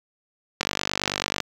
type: click train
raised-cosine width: 0.2 ms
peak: -5 dBFS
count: 40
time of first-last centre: 0.61-1.403 s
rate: 49.2 Hz
effects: high-pass 80 Hz 12 dB/octave + 7-bit